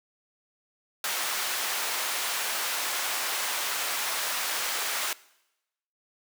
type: high-pass noise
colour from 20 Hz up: pink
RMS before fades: -30 dBFS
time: 1.04-5.13 s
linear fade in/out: 2 ms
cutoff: 940 Hz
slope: 12 dB/octave
effects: noise-tail reverb RT60 0.9 s tail -21 dB re dry